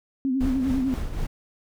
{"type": "tone with vibrato", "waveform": "sine", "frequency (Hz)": 262, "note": "C4", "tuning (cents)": 2, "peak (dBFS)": -21, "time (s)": [0.25, 0.94], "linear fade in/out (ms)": 0, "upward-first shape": "sine", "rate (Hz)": 10, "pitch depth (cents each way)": 70}
{"type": "noise with tremolo", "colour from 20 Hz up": "brown", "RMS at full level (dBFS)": -27, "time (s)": [0.4, 1.27], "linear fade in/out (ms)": 10, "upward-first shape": "triangle", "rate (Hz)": 3.9, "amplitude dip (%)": 60}
{"effects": []}